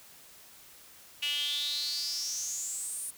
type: tone with high-pass filter sweep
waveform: sawtooth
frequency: 290.8 Hz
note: D4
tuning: 17 cents flat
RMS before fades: -34 dBFS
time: 1.22-3.11 s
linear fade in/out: 10 ms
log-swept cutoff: 2800 to 9800 Hz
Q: 9.2
effects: white hiss -54 dBFS RMS until 3.17 s